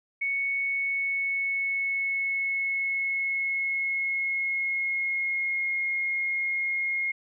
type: tone with pitch glide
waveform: sine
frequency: 2217 to 2148 Hz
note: C#7 to C7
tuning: 0 to +45 cents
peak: -25 dBFS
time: 0.21-7.12 s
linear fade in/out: 10 ms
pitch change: -55 cents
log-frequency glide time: 0.59-5.81 s
effects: none